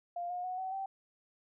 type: tone with pitch steps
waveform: sine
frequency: 698.5 / 716.9 / 735.8 / 755.1 / 775 Hz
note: F5 / F5 / F#5 / F#5 / G5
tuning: 0 / +45 / -10 / +35 / -20 cents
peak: -35 dBFS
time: 0.16-0.86 s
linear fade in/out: 5 ms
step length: 140 ms
effects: none